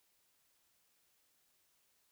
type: silence
effects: white hiss -75 dBFS RMS until 2.11 s